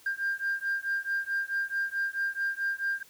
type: beating tone pair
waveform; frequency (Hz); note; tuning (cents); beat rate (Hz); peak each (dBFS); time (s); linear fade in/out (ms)
sine; 1593 / 1597.6; G6 / G6; +27 / +32; 4.6; -30; 0.06-3.03; 5
effects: tanh soft clip ceiling -23 dBFS + white hiss -57 dBFS RMS until 3.09 s